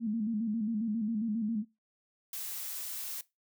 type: tone with vibrato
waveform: sine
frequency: 220 Hz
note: A3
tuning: in tune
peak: -29 dBFS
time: 0-1.65 s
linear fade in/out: 50 ms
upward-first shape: square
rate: 7.4 Hz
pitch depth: 79 cents each way
type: noise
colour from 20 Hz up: blue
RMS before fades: -39 dBFS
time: 2.33-3.21 s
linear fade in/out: 2 ms
effects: noise-tail reverb RT60 0.2 s tail -19 dB re dry